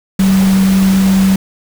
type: tone in noise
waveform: sine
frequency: 191.6 Hz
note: G3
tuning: 39 cents flat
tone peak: -7 dBFS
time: 0.19-1.36 s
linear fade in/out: 5 ms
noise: pink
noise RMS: -22 dBFS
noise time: 0.19-1.36 s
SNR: +12 dB
effects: none